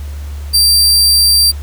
sawtooth tone, 4699 Hz, D8, in tune, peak -4 dBFS, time 0.53-1.52 s, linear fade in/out 20 ms, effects added 72 Hz sine -21 dBFS peak until 1.62 s + pink hiss -39 dBFS RMS until 1.62 s

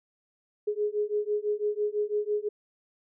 sine beating tone pair, 415.3 / 421.3 Hz, G#4 / G#4, 0 / +25 cents, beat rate 6 Hz, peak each -29 dBFS, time 0.67-2.49 s, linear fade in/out 10 ms, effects none

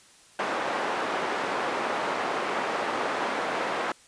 white band-pass noise, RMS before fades -29 dBFS, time 0.39-3.92 s, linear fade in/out 2 ms, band 340 to 1200 Hz, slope 12 dB/octave, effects white hiss -55 dBFS RMS until 4.07 s + resampled to 22050 Hz

